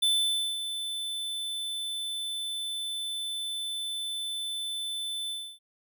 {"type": "tone with ADSR envelope", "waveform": "square", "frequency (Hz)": 3520, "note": "A7", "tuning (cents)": 0, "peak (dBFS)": -22, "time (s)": [0.02, 5.59], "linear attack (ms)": 10, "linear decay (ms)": 540, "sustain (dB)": -10, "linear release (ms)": 290, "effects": []}